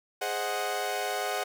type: chord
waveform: sawtooth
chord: Ab dominant seventh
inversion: none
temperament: equal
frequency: 415.3 / 523.3 / 622.3 / 740 Hz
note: Ab4 / C5 / Eb5 / Gb5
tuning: 0 / 0 / 0 / 0 cents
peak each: -32 / -33 / -33 / -28 dBFS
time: 0.21-1.44 s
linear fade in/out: 10 ms
effects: none